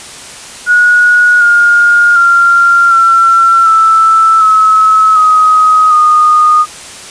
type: tone with pitch steps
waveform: sine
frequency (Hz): 1453 / 1419 / 1385.8 / 1353.3 / 1321.7 / 1290.7 / 1260.5 / 1231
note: F#6 / F6 / F6 / E6 / E6 / E6 / D#6 / D#6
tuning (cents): -32 / +27 / -14 / +45 / +4 / -37 / +22 / -19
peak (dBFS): -3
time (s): 0.66-6.66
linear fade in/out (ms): 50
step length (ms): 750
effects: white hiss -28 dBFS RMS until 7.1 s + resampled to 22050 Hz